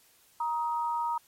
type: tone pair together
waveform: sine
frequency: 941 / 1256.1 Hz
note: A#5 / D#6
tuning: +16 / +16 cents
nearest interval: perfect fourth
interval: 500 cents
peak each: -28 / -35 dBFS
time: 0.4-1.18 s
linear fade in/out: 5 ms
effects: white hiss -62 dBFS RMS until 1.27 s + MP3 64 kbps